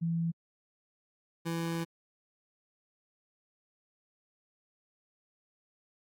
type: tone pair in turn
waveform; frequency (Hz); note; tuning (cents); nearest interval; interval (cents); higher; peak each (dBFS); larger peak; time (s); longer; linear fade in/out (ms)
sine / 25% pulse; 166.7 / 166.7; E3 / E3; +20 / +20; unison; 0; neither; -28; neither; 0.01-0.32 / 1.45-1.85; second; 20
effects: AAC 64 kbps

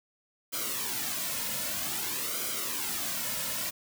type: noise with flanger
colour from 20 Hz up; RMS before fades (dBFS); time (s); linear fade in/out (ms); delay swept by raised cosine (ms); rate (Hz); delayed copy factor
white; -33; 0.52-3.71; 20; 1.1 to 2.6; 0.52; -0.7
effects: none

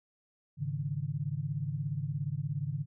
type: chord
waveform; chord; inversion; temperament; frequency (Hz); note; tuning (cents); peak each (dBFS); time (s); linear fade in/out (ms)
sine; Ab suspended fourth; none; equal; 103.83 / 138.59 / 155.56; Ab2 / Db3 / Eb3; 0 / 0 / 0; -40 / -34 / -36; 0.57-2.86; 50
effects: none

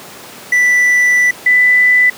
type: tone pair in turn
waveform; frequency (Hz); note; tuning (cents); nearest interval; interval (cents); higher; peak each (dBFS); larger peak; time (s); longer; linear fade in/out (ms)
triangle / sine; 1975 / 1991; B6 / B6; 0 / +14; unison; 14; second; -6; neither; 0.52-1.31 / 1.46-2.1; first; 5
effects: pink hiss -33 dBFS RMS until 2.17 s + high-pass 200 Hz 12 dB/octave

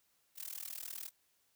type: noise with amplitude modulation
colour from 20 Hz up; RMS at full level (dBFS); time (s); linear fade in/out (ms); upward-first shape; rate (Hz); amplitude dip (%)
blue; -41; 0.35-1.11; 50; sine; 39.8; 95
effects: white hiss -75 dBFS RMS until 1.55 s

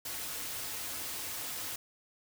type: noise with comb filter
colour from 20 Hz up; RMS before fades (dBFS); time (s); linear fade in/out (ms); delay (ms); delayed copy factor
white; -39; 0.05-1.76; 5; 5.1; -0.5
effects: none

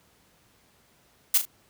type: noise with echo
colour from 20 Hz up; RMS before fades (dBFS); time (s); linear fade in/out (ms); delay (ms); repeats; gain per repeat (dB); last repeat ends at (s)
blue; -19; 1.34-1.38; 5; 37; 2; -9; 1.454
effects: pink hiss -62 dBFS RMS until 1.69 s + high-pass 60 Hz 12 dB/octave

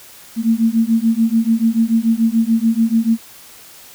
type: beating tone pair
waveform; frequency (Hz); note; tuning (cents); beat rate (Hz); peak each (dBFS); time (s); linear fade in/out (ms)
sine; 223.4 / 230.3; A3 / A#3; +27 / -21; 6.9; -15; 0.36-3.18; 50
effects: white hiss -41 dBFS RMS until 3.94 s

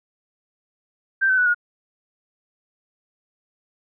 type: tone with pitch steps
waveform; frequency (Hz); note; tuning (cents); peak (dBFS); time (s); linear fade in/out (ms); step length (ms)
sine; 1568 / 1523.4 / 1480 / 1437.9; G6 / G6 / F#6 / F#6; 0 / -50 / 0 / -50; -15; 1.21-1.546; 20; 84
effects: none

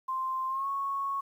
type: tone with pitch glide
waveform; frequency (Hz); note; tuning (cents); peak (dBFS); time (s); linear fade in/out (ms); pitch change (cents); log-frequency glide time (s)
sine; 1046.5 to 1103.6; C6 to C#6; 0 to -8; -29; 0.08-1.21; 10; +92; 0.48-0.67
effects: 10-bit

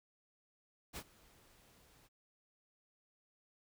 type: noise with ADSR envelope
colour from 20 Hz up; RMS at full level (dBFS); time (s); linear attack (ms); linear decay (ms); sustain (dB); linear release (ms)
pink; -43; 0.93-2.09; 38; 64; -23; 33
effects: none

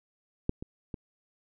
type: clicks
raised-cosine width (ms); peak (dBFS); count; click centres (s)
3; -13 / -25 / -23; 3; 0.494 / 0.625 / 0.942
effects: none

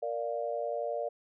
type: chord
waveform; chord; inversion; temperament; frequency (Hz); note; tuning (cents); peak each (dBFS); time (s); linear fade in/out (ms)
sine; Bb major; none; equal; 466.2 / 587.3 / 698.5; Bb4 / D5 / F5; 0 / 0 / 0; -36 / -34 / -37; 0.02-1.09; 10
effects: none

